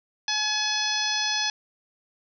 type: harmonic tone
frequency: 850 Hz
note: G#5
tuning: 40 cents sharp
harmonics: 1 / 2 / 3 / 4 / 5 / 6 / 7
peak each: -33 / -31 / -33 / -30 / -32 / -29 / -32 dBFS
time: 0.28-1.5 s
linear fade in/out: 2 ms
effects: none